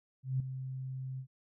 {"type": "tone with ADSR envelope", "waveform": "sine", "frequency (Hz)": 131.1, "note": "C3", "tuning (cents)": 4, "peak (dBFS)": -27, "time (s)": [0.23, 1.27], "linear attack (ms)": 170, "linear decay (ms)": 4, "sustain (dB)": -10, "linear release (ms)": 82, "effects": []}